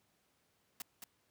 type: noise with echo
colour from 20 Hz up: white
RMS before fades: -43 dBFS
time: 0.8-0.82 s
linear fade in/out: 2 ms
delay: 220 ms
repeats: 1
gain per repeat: -5 dB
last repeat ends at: 1.04 s
effects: pink hiss -75 dBFS RMS until 1.3 s + high-pass 100 Hz 12 dB/octave